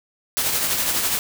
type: noise with tremolo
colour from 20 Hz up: white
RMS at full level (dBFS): -20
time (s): 0.37-1.19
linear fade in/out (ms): 0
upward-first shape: triangle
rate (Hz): 12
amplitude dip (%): 45
effects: none